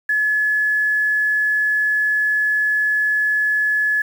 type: tone with quantisation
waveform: sine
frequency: 1708 Hz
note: G#6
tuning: 48 cents sharp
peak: -15 dBFS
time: 0.09-4.02 s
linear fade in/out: 5 ms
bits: 7
effects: none